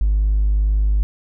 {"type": "tone with hard clipping", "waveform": "sine", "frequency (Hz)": 51.1, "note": "G#1", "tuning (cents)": -27, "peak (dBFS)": -14, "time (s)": [0.01, 1.03], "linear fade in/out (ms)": 0, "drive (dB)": 1, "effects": []}